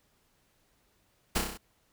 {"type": "noise with echo", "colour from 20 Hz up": "pink", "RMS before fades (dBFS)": -27, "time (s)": [1.35, 1.39], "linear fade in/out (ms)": 10, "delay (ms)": 31, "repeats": 6, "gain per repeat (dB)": -3, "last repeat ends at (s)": 1.576, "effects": ["pink hiss -70 dBFS RMS until 1.92 s"]}